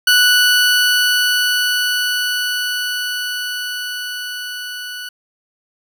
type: tone with level ramp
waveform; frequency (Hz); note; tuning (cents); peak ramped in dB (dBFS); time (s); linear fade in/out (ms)
20% pulse; 1480; F#6; 0; -4 to -22; 0.07-5.09; 5
effects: none